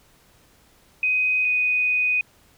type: tone pair in turn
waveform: sine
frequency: 2508 / 2491 Hz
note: D#7 / D#7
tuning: +13 / +1 cents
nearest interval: unison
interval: 12 cents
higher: first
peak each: -18 dBFS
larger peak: neither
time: 1.03-1.45 / 1.45-2.21 s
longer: second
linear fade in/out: 2 ms
effects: pink hiss -57 dBFS RMS until 2.57 s